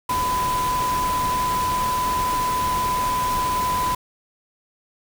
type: tone in noise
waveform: sine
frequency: 1002 Hz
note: B5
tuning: 25 cents sharp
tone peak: -20 dBFS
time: 0.09-3.95 s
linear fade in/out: 5 ms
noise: pink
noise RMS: -29 dBFS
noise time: 0.09-3.95 s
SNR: +6 dB
effects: none